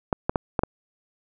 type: clicks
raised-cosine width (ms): 1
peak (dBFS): -7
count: 5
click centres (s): 0.128 / 0.295 / 0.358 / 0.592 / 0.635
effects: none